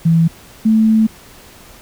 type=tone pair in turn; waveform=sine; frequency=164.81 / 220 Hz; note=E3 / A3; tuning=0 / 0 cents; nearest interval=perfect fourth; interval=500 cents; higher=second; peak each=-8 dBFS; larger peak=neither; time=0.05-0.28 / 0.65-1.07 s; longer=second; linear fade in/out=10 ms; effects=pink hiss -41 dBFS RMS until 1.81 s